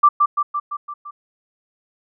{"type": "tone with echo", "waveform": "sine", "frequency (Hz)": 1174.7, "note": "D6", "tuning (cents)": 0, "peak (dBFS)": -7, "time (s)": [0.03, 0.09], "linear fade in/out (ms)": 10, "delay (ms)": 170, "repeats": 6, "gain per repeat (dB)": -4, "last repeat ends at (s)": 1.11, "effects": []}